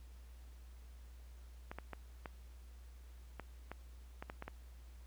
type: clicks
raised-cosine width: 0.5 ms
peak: -29 dBFS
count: 10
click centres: 1.715 / 1.786 / 1.933 / 2.258 / 3.397 / 3.716 / 4.225 / 4.299 / 4.424 / 4.48 s
effects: added 60 Hz sine -52 dBFS peak until 5.06 s + pink hiss -68 dBFS RMS until 5.06 s